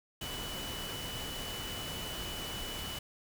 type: tone in noise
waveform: sine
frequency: 2970 Hz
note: F#7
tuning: 6 cents sharp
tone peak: -42 dBFS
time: 0.21-2.99 s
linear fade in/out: 5 ms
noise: pink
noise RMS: -41 dBFS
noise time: 0.21-2.99 s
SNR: -4 dB
effects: none